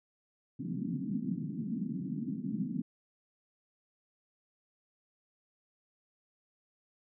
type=band-pass noise; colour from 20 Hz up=white; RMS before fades=-36 dBFS; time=0.59-2.82 s; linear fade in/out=10 ms; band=150 to 260 Hz; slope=48 dB/octave; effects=none